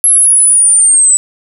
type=linear sweep; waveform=sine; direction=down; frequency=11175 to 7902 Hz; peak=-4 dBFS; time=0.04-1.17 s; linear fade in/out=0 ms; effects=none